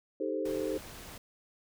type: chord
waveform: sine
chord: A half-diminished seventh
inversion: second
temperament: equal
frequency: 311.1 / 392 / 440 / 523.3 Hz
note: Eb4 / G4 / A4 / C5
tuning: 0 / 0 / 0 / 0 cents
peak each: -36 dBFS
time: 0.2-0.78 s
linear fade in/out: 5 ms
type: noise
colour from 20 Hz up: pink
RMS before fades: -47 dBFS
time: 0.45-1.18 s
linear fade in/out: 5 ms
effects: none